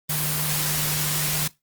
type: tone in noise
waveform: sine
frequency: 151 Hz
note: D3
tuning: 48 cents sharp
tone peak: -28 dBFS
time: 0.09-1.48 s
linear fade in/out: 10 ms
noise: white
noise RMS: -25 dBFS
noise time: 0.09-1.48 s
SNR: -6 dB
effects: noise-tail reverb RT60 0.2 s tail -20 dB re dry + Opus 24 kbps